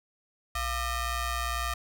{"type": "ring-modulated tone", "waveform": "sawtooth", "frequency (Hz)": 630, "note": "D#5", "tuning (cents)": 21, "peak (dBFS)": -22, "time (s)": [0.55, 1.74], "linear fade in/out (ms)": 5, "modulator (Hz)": 569, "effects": ["10-bit"]}